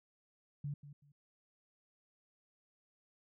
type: tone with echo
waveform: sine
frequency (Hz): 144.1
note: D3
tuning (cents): -33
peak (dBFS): -37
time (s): 0.64-0.74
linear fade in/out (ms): 5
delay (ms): 190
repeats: 2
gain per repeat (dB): -13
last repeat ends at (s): 1.12
effects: none